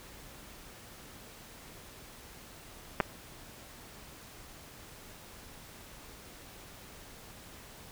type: clicks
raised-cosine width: 0.5 ms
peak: -10 / -16 dBFS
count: 2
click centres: 3.002 / 3.007 s
effects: pink hiss -51 dBFS RMS until 7.91 s